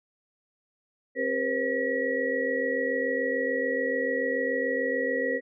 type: tone cluster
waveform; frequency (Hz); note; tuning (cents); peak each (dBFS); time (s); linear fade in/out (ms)
sine; 266.2 / 402.8 / 482.1 / 529 / 1922; C4 / G4 / B4 / C5 / B6; +30 / +47 / -42 / +19 / -48; -33 / -36 / -29 / -31 / -30; 1.15-5.41; 50
effects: none